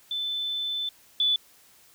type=tone pair in turn; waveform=sine; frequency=3520 / 3474 Hz; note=A7 / A7; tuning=0 / -23 cents; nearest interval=unison; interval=23 cents; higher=first; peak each=-27 / -20 dBFS; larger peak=second; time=0.11-0.89 / 1.2-1.36 s; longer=first; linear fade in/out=2 ms; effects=white hiss -57 dBFS RMS until 1.94 s